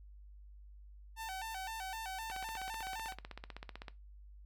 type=tone with vibrato; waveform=sawtooth; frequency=824 Hz; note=G#5; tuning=14 cents flat; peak=-37 dBFS; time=1.16-3.15 s; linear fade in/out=50 ms; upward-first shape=square; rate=3.9 Hz; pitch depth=140 cents each way
type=click train; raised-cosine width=0.3 ms; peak=-29 dBFS; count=26; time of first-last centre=2.3-3.882 s; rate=15.8 Hz
effects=noise-tail reverb RT60 0.2 s tail -17 dB re dry + added 50 Hz sine -52 dBFS peak until 4.45 s